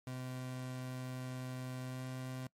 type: tone with pitch glide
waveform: 30% pulse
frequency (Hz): 128 to 129.04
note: C3 to C3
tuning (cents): -38 to -24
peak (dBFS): -38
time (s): 0.07-2.47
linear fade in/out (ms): 2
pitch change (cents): +14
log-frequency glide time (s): 1.85-2.04
effects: noise-tail reverb RT60 0.1 s tail -23 dB re dry + MP3 64 kbps